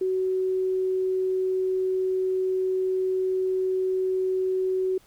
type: tone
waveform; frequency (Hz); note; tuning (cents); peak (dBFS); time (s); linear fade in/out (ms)
sine; 374.5; F#4; +21; -22; 0.01-4.98; 5
effects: pink hiss -58 dBFS RMS until 5.06 s